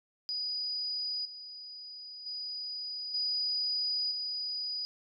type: tone with level steps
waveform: sine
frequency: 4933 Hz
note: D#8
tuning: 16 cents flat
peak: -32 / -43 / -36 / -29 / -33 dBFS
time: 0.29-4.85 s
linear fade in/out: 0 ms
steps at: 1.25 / 2.26 / 3.14 / 4.11 s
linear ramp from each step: 5 ms
effects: none